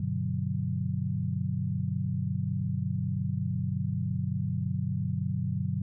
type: chord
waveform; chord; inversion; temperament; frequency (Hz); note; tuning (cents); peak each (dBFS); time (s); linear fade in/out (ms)
sine; G major seventh; none; equal; 98 / 123.47 / 146.83 / 185; G2 / B2 / D3 / F#3; 0 / 0 / 0 / 0; -33; 0-5.82; 5
effects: none